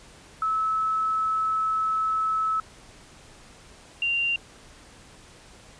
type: tone pair in turn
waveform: sine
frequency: 1300 / 2775 Hz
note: E6 / F7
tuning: -24 / -12 cents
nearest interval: octave + minor second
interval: 1312 cents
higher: second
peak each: -22 / -22 dBFS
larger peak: neither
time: 0.42-2.6 / 4.02-4.36 s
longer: first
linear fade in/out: 2 ms
effects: pink hiss -50 dBFS RMS until 5.79 s + resampled to 22050 Hz